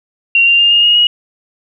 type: tone with pitch steps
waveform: sine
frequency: 2755 / 2782 / 2810 / 2837 / 2865 / 2894 Hz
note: F7 / F7 / F7 / F7 / F7 / F#7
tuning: -24 / -7 / +10 / +27 / +44 / -39 cents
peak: -6 dBFS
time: 0.35-1.07 s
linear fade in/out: 2 ms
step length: 120 ms
effects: none